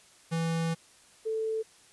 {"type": "tone pair in turn", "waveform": ["square", "sine"], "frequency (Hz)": [164.81, 441.5], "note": ["E3", "A4"], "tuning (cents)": [0, 6], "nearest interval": "octave + perfect fourth", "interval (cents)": 1706, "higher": "second", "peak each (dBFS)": -28, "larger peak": "neither", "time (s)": [[0.31, 0.75], [1.25, 1.63]], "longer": "first", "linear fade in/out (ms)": 20, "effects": ["white hiss -58 dBFS RMS until 1.92 s", "resampled to 24000 Hz"]}